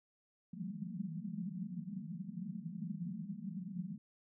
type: band-pass noise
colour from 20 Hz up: pink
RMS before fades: -43 dBFS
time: 0.53-3.98 s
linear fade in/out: 5 ms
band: 160 to 220 Hz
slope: 96 dB/octave
effects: none